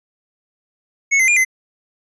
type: tone with pitch steps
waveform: square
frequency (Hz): 2201 / 2067 / 2411 / 2052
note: C#7 / C7 / D7 / C7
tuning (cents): -13 / -22 / +45 / -34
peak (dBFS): -12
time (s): 1.11-1.45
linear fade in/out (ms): 20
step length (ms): 85
effects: resampled to 22050 Hz